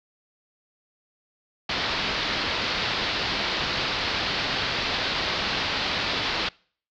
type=low-pass noise; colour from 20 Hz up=white; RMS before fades=-27 dBFS; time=1.69-6.49 s; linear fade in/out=5 ms; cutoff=4700 Hz; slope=48 dB/octave; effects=noise-tail reverb RT60 0.5 s tail -26 dB re dry